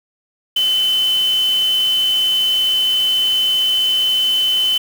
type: tone in noise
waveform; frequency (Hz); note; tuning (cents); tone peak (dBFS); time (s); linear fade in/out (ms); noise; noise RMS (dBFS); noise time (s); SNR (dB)
sine; 3040; F#7; +46; -13; 0.56-4.78; 5; white; -31; 0.56-4.78; +15
effects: none